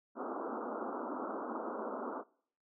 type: band-pass noise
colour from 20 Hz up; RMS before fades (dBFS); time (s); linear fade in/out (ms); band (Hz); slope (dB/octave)
pink; -40; 0.15-2.24; 50; 220 to 1400; 96
effects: noise-tail reverb RT60 0.6 s tail -24 dB re dry